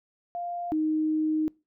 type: tone pair in turn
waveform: sine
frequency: 698.5 / 311.1 Hz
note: F5 / D#4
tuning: 0 / 0 cents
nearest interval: octave + major second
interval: 1400 cents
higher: first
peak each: -30 / -23 dBFS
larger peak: second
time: 0.35-0.72 / 0.72-1.48 s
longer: second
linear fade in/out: 0 ms
effects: noise-tail reverb RT60 0.3 s tail -26 dB re dry